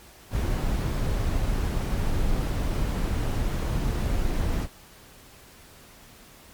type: noise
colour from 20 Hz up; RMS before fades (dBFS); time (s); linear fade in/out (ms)
brown; -25; 0.3-4.68; 50
effects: pink hiss -50 dBFS RMS until 6.53 s + MP3 96 kbps